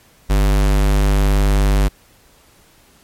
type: tone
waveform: square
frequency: 49.7 Hz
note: G1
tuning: 25 cents sharp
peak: -12 dBFS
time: 0.29-1.89 s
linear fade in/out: 20 ms
effects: pink hiss -51 dBFS RMS until 3.03 s + MP3 64 kbps